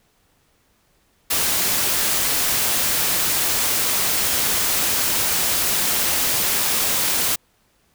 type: noise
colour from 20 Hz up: white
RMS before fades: -20 dBFS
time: 1.3-7.36 s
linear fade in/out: 10 ms
effects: pink hiss -62 dBFS RMS until 7.94 s